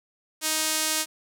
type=tone with band-pass filter; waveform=sawtooth; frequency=313 Hz; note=D#4; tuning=10 cents sharp; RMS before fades=-26 dBFS; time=0.41-1.06 s; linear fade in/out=50 ms; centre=8700 Hz; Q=0.76; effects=none